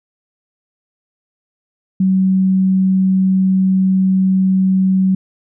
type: tone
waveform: sine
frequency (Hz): 189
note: F#3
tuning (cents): +37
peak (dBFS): -10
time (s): 2-5.15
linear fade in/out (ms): 5
effects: none